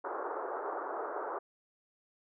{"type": "band-pass noise", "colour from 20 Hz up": "pink", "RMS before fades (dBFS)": -38, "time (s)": [0.04, 1.39], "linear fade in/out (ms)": 10, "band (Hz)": [360, 1400], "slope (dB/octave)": 48, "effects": []}